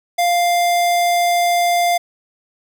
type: tone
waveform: square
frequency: 698.5 Hz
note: F5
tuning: in tune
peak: -14 dBFS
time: 0.18-1.98 s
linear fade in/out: 10 ms
effects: none